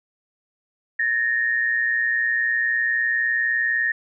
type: tone pair together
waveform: sine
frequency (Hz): 1728.1 / 1848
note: A6 / A#6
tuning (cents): -32 / -16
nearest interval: minor second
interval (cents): 116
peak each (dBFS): -24 / -20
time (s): 0.99-3.92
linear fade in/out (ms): 5
effects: none